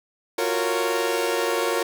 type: chord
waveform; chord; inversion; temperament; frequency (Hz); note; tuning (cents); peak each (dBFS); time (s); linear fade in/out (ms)
sawtooth; Gb major seventh; third; equal with one note detuned; 349.2 / 370 / 461.9 / 554.4; F4 / Gb4 / Bb4 / Db5; 0 / 0 / -16 / 0; -24 / -26 / -21 / -24; 0.38-1.83; 5
effects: none